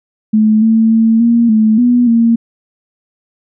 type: tone with pitch steps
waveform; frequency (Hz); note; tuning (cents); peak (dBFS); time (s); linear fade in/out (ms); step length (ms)
sine; 216.1 / 223.5 / 224.8 / 234 / 217.8 / 243.7 / 230.8; A3 / A3 / A3 / A#3 / A3 / B3 / A#3; -31 / +27 / +37 / +7 / -17 / -23 / -17; -6; 0.33-2.36; 10; 290
effects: none